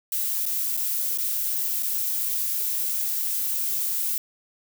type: noise with dropouts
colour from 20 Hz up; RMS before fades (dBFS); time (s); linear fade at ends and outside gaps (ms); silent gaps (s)
violet; -26; 0.12-4.18; 2; 0.456-0.462 / 0.768-0.773 / 1.176-1.183 / 1.826-1.83
effects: none